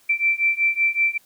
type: beating tone pair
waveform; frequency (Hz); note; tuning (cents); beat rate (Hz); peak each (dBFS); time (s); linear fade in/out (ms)
sine; 2338 / 2343.3; D7 / D7; -8 / -4; 5.3; -21 / -20; 0.09-1.18; 10
effects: white hiss -57 dBFS RMS until 1.25 s